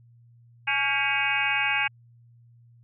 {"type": "harmonic tone with a mistuned harmonic", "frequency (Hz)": 280.3, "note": "C#4", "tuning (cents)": 19, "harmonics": [3, 4, 5, 6, 7, 8, 9, 10], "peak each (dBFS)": [-31, -37, -37, -29, -35, -28, -27, -32], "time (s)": [0.67, 1.88], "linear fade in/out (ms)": 10, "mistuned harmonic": 6, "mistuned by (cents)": -66, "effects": ["added 118 Hz sine -52 dBFS peak until 2.83 s"]}